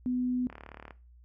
sine tone, 250 Hz, B3, 21 cents sharp, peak -27 dBFS, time 0.06-0.47 s, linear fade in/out 0 ms
click train, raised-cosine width 0.5 ms, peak -29 dBFS, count 16, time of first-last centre 0.5-0.908 s, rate 36.8 Hz
effects noise-tail reverb RT60 0.3 s tail -18 dB re dry + added 60 Hz sine -53 dBFS peak until 1.24 s

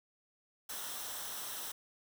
white noise with comb filter, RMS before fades -42 dBFS, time 0.69-1.72 s, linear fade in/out 5 ms, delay 0.43 ms, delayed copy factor -0.55, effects none

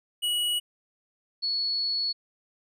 square / sine tone pair in turn, 2920 / 4392 Hz, F#7 / C#8, -24 / -17 cents, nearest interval perfect fifth, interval 707 cents, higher second, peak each -25 dBFS, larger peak neither, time 0.22-0.6 / 1.42-2.13 s, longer second, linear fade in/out 20 ms, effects none

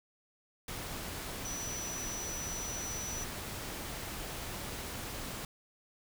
sine tone in noise, 5920 Hz, F#8, in tune, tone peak -39 dBFS, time 1.45-3.24 s, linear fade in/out 2 ms, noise pink, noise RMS -41 dBFS, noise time 0.68-5.45 s, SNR -1 dB, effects none

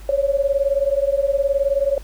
sine beating tone pair, 547 / 566 Hz, C#5 / C#5, -23 / +36 cents, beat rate 19 Hz, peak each -19 / -19 dBFS, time 0.09-1.98 s, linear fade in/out 2 ms, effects added 50 Hz sine -34 dBFS peak until 2.03 s + pink hiss -47 dBFS RMS until 2.03 s

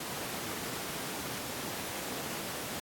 pink high-pass noise, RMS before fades -39 dBFS, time 0-2.8 s, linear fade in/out 5 ms, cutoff 150 Hz, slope 12 dB/octave, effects AAC 64 kbps

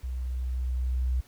sine tone with level ramp, 63 Hz, B1, 35 cents sharp, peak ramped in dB -30 to -23 dBFS, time 0.03-1.21 s, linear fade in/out 10 ms, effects pink hiss -58 dBFS RMS until 1.27 s

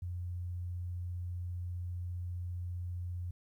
sine tone, 88.5 Hz, F2, 23 cents sharp, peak -36 dBFS, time 0.02-3.31 s, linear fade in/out 5 ms, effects 12-bit

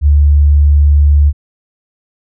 sine tone, 72.8 Hz, D2, 15 cents flat, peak -4 dBFS, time 0.01-1.33 s, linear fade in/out 50 ms, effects none

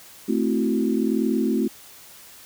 sine chord, F# half-diminished seventh, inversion first, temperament equal, 220 / 261.6 / 329.6 / 370 Hz, A3 / C4 / E4 / F#4, 0 / 0 / 0 / 0 cents, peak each -23 / -24 / -26 / -27 dBFS, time 0.28-1.68 s, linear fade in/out 10 ms, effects white hiss -46 dBFS RMS until 2.45 s

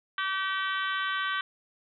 harmonic tone, 384 Hz, G4, 36 cents flat, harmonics 3 / 4 / 5 / 6 / 7 / 8 / 9 / 10, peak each -32 / -31 / -37 / -43 / -45 / -38 / -41 / -44 dBFS, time 0.18-1.41 s, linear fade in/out 2 ms, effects none

